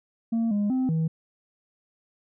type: tone with pitch steps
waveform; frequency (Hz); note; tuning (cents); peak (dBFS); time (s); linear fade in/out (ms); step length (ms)
sine; 228.6 / 205.3 / 258.6 / 160.9; A#3 / G#3 / C4 / E3; -34 / -20 / -20 / -42; -19; 0.32-1.08; 10; 190
effects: tanh soft clip ceiling -21 dBFS